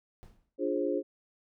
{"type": "noise with exponential decay", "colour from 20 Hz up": "brown", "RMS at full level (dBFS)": -48, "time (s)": [0.23, 0.56], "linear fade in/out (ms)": 0, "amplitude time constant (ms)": 71}
{"type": "chord", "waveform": "sine", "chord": "D half-diminished seventh", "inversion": "none", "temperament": "equal with one note detuned", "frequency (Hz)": [293.7, 349.2, 415.3, 531.2], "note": ["D4", "F4", "Ab4", "C5"], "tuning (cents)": [0, 0, 0, 26], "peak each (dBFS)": -33, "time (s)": [0.58, 1.03], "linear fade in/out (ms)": 50}
{"effects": []}